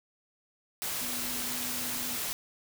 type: tone in noise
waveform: sine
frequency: 246.4 Hz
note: B3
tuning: 4 cents flat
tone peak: -43 dBFS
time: 1.01-2.16 s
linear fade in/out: 0 ms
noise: white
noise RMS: -34 dBFS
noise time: 0.82-2.33 s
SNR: -12 dB
effects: none